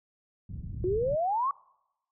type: low-pass noise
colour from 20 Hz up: white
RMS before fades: -37 dBFS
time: 0.49-1.16 s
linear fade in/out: 10 ms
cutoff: 150 Hz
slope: 24 dB/octave
type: exponential sweep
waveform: sine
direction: up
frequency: 349.2 to 1147 Hz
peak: -25 dBFS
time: 0.84-1.51 s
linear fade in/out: 2 ms
effects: noise-tail reverb RT60 0.9 s tail -25 dB re dry